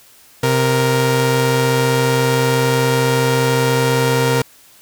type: tone pair together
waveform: sawtooth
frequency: 130.58 / 467.1 Hz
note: C3 / A#4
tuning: -3 / +3 cents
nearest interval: octave + minor seventh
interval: 2206 cents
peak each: -12 dBFS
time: 0.43-4.42 s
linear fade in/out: 5 ms
effects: white hiss -47 dBFS RMS until 4.81 s